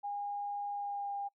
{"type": "tone with pitch glide", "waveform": "sine", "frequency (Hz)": [814, 804.2], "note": ["G#5", "G5"], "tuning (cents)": [-35, 44], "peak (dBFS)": -35, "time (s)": [0.03, 1.29], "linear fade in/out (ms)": 20, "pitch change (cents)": -21, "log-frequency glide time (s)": [0.71, 1.14], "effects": ["noise-tail reverb RT60 0.1 s tail -26 dB re dry"]}